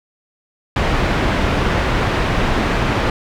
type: low-pass noise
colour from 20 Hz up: pink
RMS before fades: -17 dBFS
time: 0.76-3.1 s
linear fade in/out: 2 ms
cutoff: 2500 Hz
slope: 12 dB/octave
effects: none